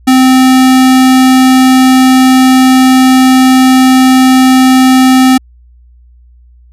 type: tone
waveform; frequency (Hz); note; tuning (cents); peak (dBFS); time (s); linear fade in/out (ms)
square; 259.2; C4; -16; -3; 0.07-5.38; 10
effects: added 60 Hz sine -37 dBFS peak until 6.72 s + resampled to 32000 Hz